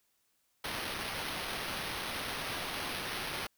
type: noise with sample-and-hold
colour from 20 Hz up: white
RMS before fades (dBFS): -38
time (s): 0.64-3.47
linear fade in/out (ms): 5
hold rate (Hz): 7350
effects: white hiss -75 dBFS RMS until 3.57 s